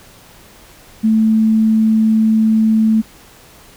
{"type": "tone", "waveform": "sine", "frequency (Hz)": 220, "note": "A3", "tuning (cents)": 0, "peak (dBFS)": -9, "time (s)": [1.03, 3.02], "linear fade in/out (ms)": 20, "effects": ["pink hiss -43 dBFS RMS until 3.76 s"]}